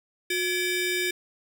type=ring-modulated tone; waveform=25% pulse; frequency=1340 Hz; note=E6; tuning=28 cents sharp; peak=-18 dBFS; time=0.3-1.11 s; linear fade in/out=5 ms; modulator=979 Hz; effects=none